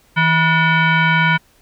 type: tone with frequency modulation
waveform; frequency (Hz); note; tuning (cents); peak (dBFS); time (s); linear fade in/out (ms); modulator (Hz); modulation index
sine; 648; E5; -30; -11; 0.16-1.38; 20; 810; 2.3
effects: pink hiss -54 dBFS RMS until 1.61 s